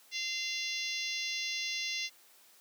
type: harmonic tone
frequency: 690 Hz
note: F5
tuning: 21 cents flat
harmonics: 3 / 4 / 5 / 6 / 7 / 8 / 9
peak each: -39 / -40 / -41 / -42 / -42 / -43 / -44 dBFS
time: 0.11-2.1 s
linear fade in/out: 50 ms
effects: white hiss -61 dBFS RMS until 2.6 s + high-pass 300 Hz 12 dB/octave